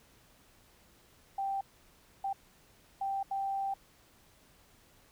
sine tone bursts at uneven times, 784 Hz, G5, in tune, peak -31 dBFS, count 4, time 1.38-1.61 / 2.24-2.33 / 3.01-3.23 / 3.31-3.74 s, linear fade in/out 5 ms, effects pink hiss -63 dBFS RMS until 5.11 s

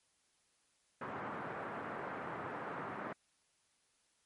white band-pass noise, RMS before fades -43 dBFS, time 1.01-3.13 s, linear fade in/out 5 ms, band 110 to 1500 Hz, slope 24 dB/octave, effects white hiss -75 dBFS RMS until 4.25 s + MP3 48 kbps

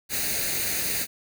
white noise with comb filter, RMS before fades -27 dBFS, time 0.09-1.07 s, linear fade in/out 50 ms, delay 0.46 ms, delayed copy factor +0.65, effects none

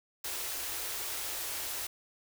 white band-stop noise, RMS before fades -37 dBFS, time 0.24-1.87 s, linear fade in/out 5 ms, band 110 to 290 Hz, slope 48 dB/octave, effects none

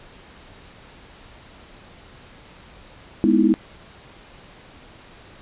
sine chord, E major seventh, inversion first, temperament equal, 207.7 / 246.9 / 311.1 / 329.6 Hz, G#3 / B3 / D#4 / E4, 0 / 0 / 0 / 0 cents, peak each -19 dBFS, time 3.24-3.54 s, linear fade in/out 0 ms, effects pink hiss -46 dBFS RMS until 5.41 s + resampled to 8000 Hz

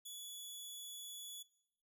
15% pulse tone with amplitude modulation, 3409 Hz, G#7, 45 cents sharp, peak -39 dBFS, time 0.05-1.43 s, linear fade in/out 10 ms, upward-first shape sine, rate 200 Hz, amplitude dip 25%, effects noise-tail reverb RT60 0.8 s tail -20 dB re dry

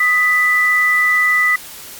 sine tone pair together, 1244.5 / 1981.2 Hz, D#6 / B6, 0 / +5 cents, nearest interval minor sixth, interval 805 cents, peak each -19 / -11 dBFS, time 0-1.56 s, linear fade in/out 5 ms, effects white hiss -34 dBFS RMS until 1.99 s + MP3 96 kbps

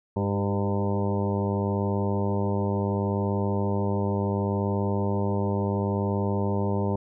harmonic tone with a mistuned harmonic, 100.7 Hz, G2, 47 cents sharp, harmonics 1 / 2 / 3 / 4 / 5 / 6 / 7 / 8 / 9 / 10, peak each -27 / -28 / -36 / -31 / -34 / -36 / -42 / -42 / -35 / -44 dBFS, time 0.16-6.96 s, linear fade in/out 5 ms, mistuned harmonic 4, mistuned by -29 cents, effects none

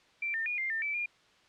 sine tone with pitch steps, 2349 / 1807 / 2440 / 2103 / 1801 / 2315 / 2413 Hz, D7 / A6 / D#7 / C7 / A6 / D7 / D7, 0 / +46 / -34 / +8 / +40 / -25 / +46 cents, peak -30 dBFS, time 0.22-1.06 s, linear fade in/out 5 ms, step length 120 ms, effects white hiss -63 dBFS RMS until 1.48 s + low-pass 4000 Hz 12 dB/octave

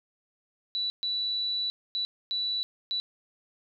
sine tone bursts at uneven times, 3951 Hz, B7, in tune, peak -27 dBFS, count 5, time 0.75-0.9 / 1.03-1.7 / 1.95-2.05 / 2.31-2.63 / 2.91-3 s, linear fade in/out 0 ms, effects none

